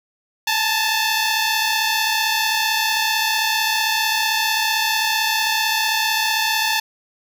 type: tone pair together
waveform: 10% pulse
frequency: 862 / 897.6 Hz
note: A5 / A5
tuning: -36 / +34 cents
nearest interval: minor second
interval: 70 cents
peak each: -12 dBFS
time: 0.47-6.8 s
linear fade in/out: 5 ms
effects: none